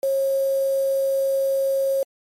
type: tone with quantisation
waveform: sine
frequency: 542 Hz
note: C#5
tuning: 39 cents flat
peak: -18 dBFS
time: 0.03-2.03 s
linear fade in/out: 2 ms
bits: 6
effects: MP3 64 kbps